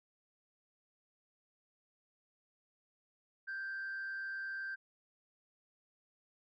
sine tone with frequency modulation, 1568 Hz, G6, in tune, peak -37 dBFS, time 3.47-4.76 s, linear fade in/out 20 ms, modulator 113 Hz, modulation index 0.35, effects tanh soft clip ceiling -36 dBFS

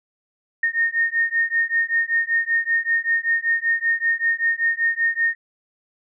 sine beating tone pair, 1837 / 1842.2 Hz, A#6 / A#6, -26 / -21 cents, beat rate 5.2 Hz, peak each -21 dBFS, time 0.63-5.35 s, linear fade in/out 5 ms, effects none

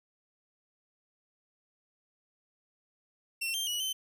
sawtooth tone with pitch steps, 2708 / 3165 / 2927 / 3075 Hz, E7 / G7 / F#7 / G7, +46 / +16 / -19 / -34 cents, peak -28 dBFS, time 3.41-3.93 s, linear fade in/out 10 ms, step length 130 ms, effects none

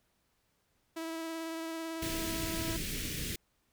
sawtooth tone with vibrato, 326.3 Hz, E4, 18 cents flat, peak -33 dBFS, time 0.96-2.77 s, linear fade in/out 10 ms, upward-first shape triangle, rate 18 Hz, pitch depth 19 cents each way
pink band-stop noise, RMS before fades -37 dBFS, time 2.02-3.36 s, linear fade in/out 5 ms, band 410 to 1900 Hz, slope 24 dB/octave
effects pink hiss -75 dBFS RMS until 3.72 s

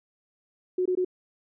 sine tone bursts, 366 Hz, F#4, 19 cents flat, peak -22 dBFS, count 3, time 0.78-1.048 s, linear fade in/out 5 ms, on 76 ms, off 20 ms, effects none

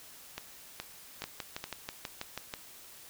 two click trains, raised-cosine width 0.2 ms, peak -19 / -20 dBFS, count 9 / 4, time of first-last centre 1.24-2.539 / 0.38-1.641 s, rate 6.16 / 2.38 Hz, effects white hiss -52 dBFS RMS until 3.09 s

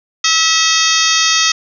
harmonic tone with a mistuned harmonic, 647 Hz, E5, 32 cents flat, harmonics 2 / 3 / 4 / 5 / 6 / 7 / 8 / 9 / 10, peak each -19 / -19 / -19 / -19 / -19 / -19 / -19 / -19 / -19 dBFS, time 0.24-1.52 s, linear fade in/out 5 ms, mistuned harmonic 6, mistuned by -92 cents, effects none

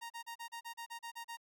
sawtooth tone bursts, 931 Hz, A#5, 2 cents flat, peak -39 dBFS, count 11, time 0.01-1.372 s, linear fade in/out 20 ms, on 92 ms, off 35 ms, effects none

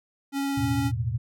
square tone with vibrato, 277.2 Hz, C#4, in tune, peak -26 dBFS, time 0.32-0.92 s, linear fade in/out 50 ms, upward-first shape triangle, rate 18 Hz, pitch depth 11 cents each way
sine chord, E suspended fourth, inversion none, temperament just, 82.41 / 109.88 / 123.61 Hz, E2 / A2 / B2, 0 / -2 / +2 cents, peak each -33 / -28 / -28 dBFS, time 0.57-1.18 s, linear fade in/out 10 ms
effects none

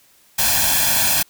white noise with comb filter, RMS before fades -17 dBFS, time 0.38-1.23 s, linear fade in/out 10 ms, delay 1.2 ms, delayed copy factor +0.85, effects white hiss -54 dBFS RMS until 1.29 s

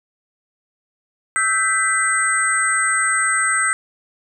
sine tone cluster, 1314 / 1566 / 1994 / 8200 Hz, E6 / G6 / B6 / C9, -6 / -2 / +16 / -36 cents, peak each -21 dBFS, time 1.36-3.73 s, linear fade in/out 0 ms, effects none

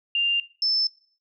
sine tone pair in turn, 2794 / 5274 Hz, F7 / E8, 0 / 0 cents, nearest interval major seventh, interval 1100 cents, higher second, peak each -20 dBFS, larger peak neither, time 0.15-0.4 / 0.62-0.87 s, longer neither, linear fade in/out 2 ms, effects noise-tail reverb RT60 0.5 s tail -20 dB re dry

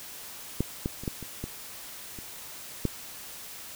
clicks, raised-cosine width 3 ms, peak -12 / -15 / -26 / -16 / -26 / -20 / -28 / -12 dBFS, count 8, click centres 0.606 / 0.859 / 1.036 / 1.078 / 1.227 / 1.44 / 2.188 / 2.853 s, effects white hiss -43 dBFS RMS until 3.75 s

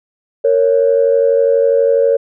sine tone pair together, 462.2 / 554.4 Hz, A#4 / C#5, -15 / 0 cents, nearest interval minor third, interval 315 cents, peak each -11 dBFS, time 0.44-2.17 s, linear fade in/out 10 ms, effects tanh soft clip ceiling -1 dBFS

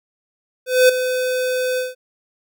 square tone with ADSR envelope, 507 Hz, B4, 45 cents sharp, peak -8 dBFS, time 0.66-1.95 s, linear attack 230 ms, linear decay 8 ms, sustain -11 dB, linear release 170 ms, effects none

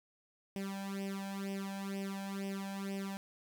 sawtooth tone with flanger, 196 Hz, G3, in tune, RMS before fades -40 dBFS, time 0.56-3.17 s, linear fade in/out 0 ms, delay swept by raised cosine 0.36 to 1.26 ms, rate 2.1 Hz, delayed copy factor +0.85, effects none

